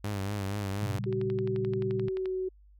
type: tone with vibrato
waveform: sawtooth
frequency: 100.1 Hz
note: G2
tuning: 37 cents sharp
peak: -27 dBFS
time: 0.04-0.99 s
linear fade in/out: 5 ms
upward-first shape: triangle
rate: 4.2 Hz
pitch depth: 79 cents each way
type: chord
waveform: sine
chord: G diminished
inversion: first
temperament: equal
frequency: 116.54 / 138.59 / 196 Hz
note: Bb2 / Db3 / G3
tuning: 0 / 0 / 0 cents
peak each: -33 / -39 / -36 dBFS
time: 0.82-2.09 s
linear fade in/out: 5 ms
type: click train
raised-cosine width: 0.3 ms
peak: -28 dBFS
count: 15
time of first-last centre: 1.04-2.257 s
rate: 11.5 Hz
type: tone with pitch glide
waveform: sine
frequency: 380 to 373.5 Hz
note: F#4 to F#4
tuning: +46 to +16 cents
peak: -29 dBFS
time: 1.06-2.49 s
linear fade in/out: 10 ms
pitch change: -30 cents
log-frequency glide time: 2.04-2.32 s
effects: added 50 Hz sine -54 dBFS peak until 2.79 s